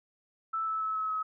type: tone with pitch steps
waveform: sine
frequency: 1318.5 / 1308.6 / 1298.8 / 1289.1 / 1279.5 Hz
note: E6 / E6 / E6 / E6 / D#6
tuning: 0 / -13 / -26 / -39 / +48 cents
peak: -29 dBFS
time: 0.53-1.23 s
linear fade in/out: 10 ms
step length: 140 ms
effects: none